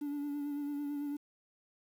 triangle tone with vibrato, 288.9 Hz, D4, 28 cents flat, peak -32 dBFS, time 0.01-1.17 s, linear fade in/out 10 ms, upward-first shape sine, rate 9 Hz, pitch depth 28 cents each way, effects tanh soft clip ceiling -29 dBFS + 10-bit

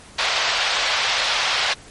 white band-pass noise, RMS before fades -21 dBFS, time 0.18-1.74 s, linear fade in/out 10 ms, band 560 to 4500 Hz, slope 24 dB/octave, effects pink hiss -44 dBFS RMS until 1.9 s + MP3 48 kbps

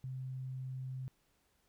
sine tone, 130.2 Hz, C3, 8 cents flat, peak -39 dBFS, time 0.04-1.08 s, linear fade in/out 0 ms, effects pink hiss -75 dBFS RMS until 1.68 s

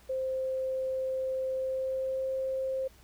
sine tone with pitch glide, 523.3 to 527.9 Hz, C5 to C5, 0 to +15 cents, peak -29 dBFS, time 0.09-2.88 s, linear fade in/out 10 ms, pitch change +15 cents, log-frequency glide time 1.55-2.32 s, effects added 60 Hz sine -58 dBFS peak until 3.03 s + pink hiss -60 dBFS RMS until 3.03 s

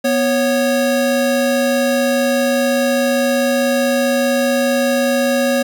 square tone pair together, 245.4 / 551 Hz, B3 / C#5, -11 / -11 cents, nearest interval octave + major second, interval 1400 cents, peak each -18 / -16 dBFS, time 0.04-5.63 s, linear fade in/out 10 ms, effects none

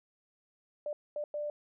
sine tone bursts at uneven times, 592 Hz, D5, 14 cents sharp, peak -33 dBFS, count 3, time 0.86-0.93 / 1.16-1.24 / 1.34-1.5 s, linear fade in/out 2 ms, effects none

